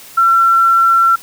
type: tone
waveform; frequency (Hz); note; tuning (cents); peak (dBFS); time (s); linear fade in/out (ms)
sine; 1354; E6; +46; -7; 0.17-1.16; 10
effects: white hiss -37 dBFS RMS until 1.22 s